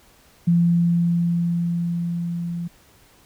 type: tone with level ramp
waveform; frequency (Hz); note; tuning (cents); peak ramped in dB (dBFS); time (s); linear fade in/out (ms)
sine; 171.3; F3; -33; -13 to -25; 0.47-2.68; 10
effects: pink hiss -54 dBFS RMS until 3.25 s